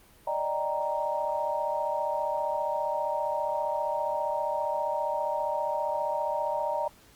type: chord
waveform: sine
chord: Eb major seventh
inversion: third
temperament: equal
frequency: 587.3 / 622.3 / 784 / 932.3 Hz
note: D5 / Eb5 / G5 / Bb5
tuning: 0 / 0 / 0 / 0 cents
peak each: -32 / -33 / -36 / -30 dBFS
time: 0.27-6.88 s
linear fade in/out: 5 ms
effects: pink hiss -57 dBFS RMS until 7.15 s + Opus 32 kbps